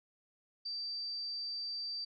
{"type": "tone", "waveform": "sine", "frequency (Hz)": 4659, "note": "D8", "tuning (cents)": -15, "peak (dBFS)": -37, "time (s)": [0.65, 2.05], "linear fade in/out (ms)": 10, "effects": []}